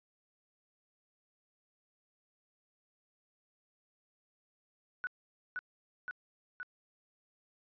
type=tone with echo; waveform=sine; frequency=1480 Hz; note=F#6; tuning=in tune; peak=-33 dBFS; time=5.04-5.07 s; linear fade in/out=0 ms; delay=520 ms; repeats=3; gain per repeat=-2 dB; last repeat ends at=6.63 s; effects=resampled to 11025 Hz